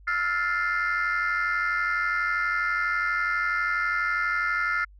sine chord, F major seventh, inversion third, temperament equal with one note detuned, 1318.5 / 1410.7 / 1760 / 2093 Hz, E6 / F6 / A6 / C7, 0 / +17 / 0 / 0 cents, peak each -29 / -25 / -30 / -28 dBFS, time 0.07-4.85 s, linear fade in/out 10 ms, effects tanh soft clip ceiling -18 dBFS + added 49 Hz sine -48 dBFS peak until 4.99 s

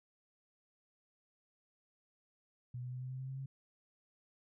sine tone with pitch steps, 123.47 / 125.05 / 126.65 / 128.27 / 129.91 / 131.57 / 133.25 / 134.96 Hz, B2 / B2 / B2 / C3 / C3 / C3 / C3 / C#3, 0 / +22 / +44 / -34 / -12 / +10 / +32 / -46 cents, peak -40 dBFS, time 2.74-3.46 s, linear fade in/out 5 ms, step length 90 ms, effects none

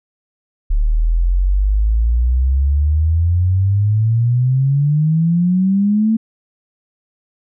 sine exponential sweep, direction up, 36.03 to 225.3 Hz, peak -11 dBFS, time 0.7-6.17 s, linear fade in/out 10 ms, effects none

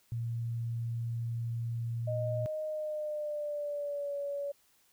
sine tone, 116.54 Hz, A#2, in tune, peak -32 dBFS, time 0.12-2.46 s, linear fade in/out 0 ms
sine tone with pitch glide, 619 to 567.6 Hz, D#5 to C#5, -9 to +41 cents, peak -33 dBFS, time 2.07-4.52 s, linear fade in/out 10 ms, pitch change -150 cents, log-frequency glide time 2.65-4.16 s
effects white hiss -68 dBFS RMS until 4.92 s

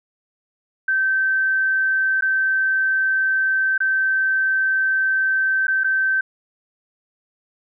sine tone with dropouts, 1549 Hz, G6, 21 cents flat, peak -16 dBFS, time 0.88-6.21 s, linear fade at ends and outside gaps 5 ms, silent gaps 2.21-2.222 / 3.779-3.803 / 5.67-5.68 / 5.836-5.843 s, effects none

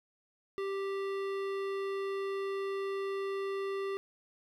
sine tone with hard clipping, 392 Hz, G4, in tune, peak -35 dBFS, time 0.58-3.97 s, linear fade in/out 0 ms, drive 15 dB, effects none

